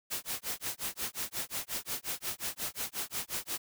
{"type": "noise with tremolo", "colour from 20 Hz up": "white", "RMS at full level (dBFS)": -34, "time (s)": [0.1, 3.58], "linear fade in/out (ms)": 20, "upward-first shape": "sine", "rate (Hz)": 5.6, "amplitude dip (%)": 100, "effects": []}